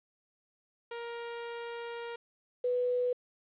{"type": "tone pair in turn", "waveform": ["sawtooth", "sine"], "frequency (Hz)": [469.6, 494.4], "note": ["A#4", "B4"], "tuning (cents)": [13, 2], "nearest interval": "minor second", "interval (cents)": 89, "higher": "second", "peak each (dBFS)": [-34, -27], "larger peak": "second", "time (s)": [[0.91, 2.16], [2.64, 3.13]], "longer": "first", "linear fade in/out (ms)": 5, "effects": ["resampled to 8000 Hz", "10-bit"]}